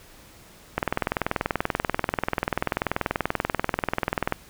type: click train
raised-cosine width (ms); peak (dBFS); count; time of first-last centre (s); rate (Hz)
0.5; -7; 74; 0.78-4.324; 20.6
effects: pink hiss -50 dBFS RMS until 4.49 s